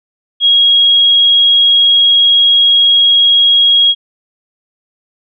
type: tone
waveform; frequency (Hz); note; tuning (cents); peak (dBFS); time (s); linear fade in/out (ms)
sine; 3293; G#7; -15; -5; 0.4-3.95; 50
effects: none